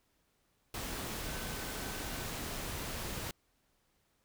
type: tone in noise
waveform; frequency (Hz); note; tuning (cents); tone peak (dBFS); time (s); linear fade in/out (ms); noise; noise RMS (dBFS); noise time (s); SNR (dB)
sine; 1526; G6; -47; -51; 1.25-2.24; 2; pink; -40; 0.74-3.31; -14
effects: pink hiss -75 dBFS RMS until 4.24 s